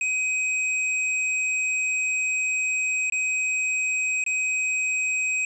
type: tone with dropouts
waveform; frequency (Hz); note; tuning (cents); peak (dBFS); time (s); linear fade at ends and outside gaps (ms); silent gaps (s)
square; 2521; D#7; +22; -23; 0.01-5.45; 2; 3.099-3.122 / 4.24-4.263
effects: resampled to 24000 Hz